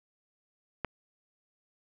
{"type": "click", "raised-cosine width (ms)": 0.5, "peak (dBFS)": -16, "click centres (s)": 0.847, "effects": []}